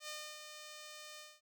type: tone with ADSR envelope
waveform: 5% pulse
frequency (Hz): 607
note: D#5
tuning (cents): -43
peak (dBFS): -31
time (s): 0-1.41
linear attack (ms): 81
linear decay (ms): 300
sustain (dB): -7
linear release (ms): 220
effects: none